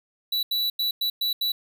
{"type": "tone bursts at uneven times", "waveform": "square", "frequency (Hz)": 3944, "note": "B7", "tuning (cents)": -3, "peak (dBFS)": -23, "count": 6, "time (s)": [[0.32, 0.43], [0.51, 0.7], [0.79, 0.91], [1.01, 1.1], [1.21, 1.33], [1.41, 1.52]], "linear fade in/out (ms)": 5, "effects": []}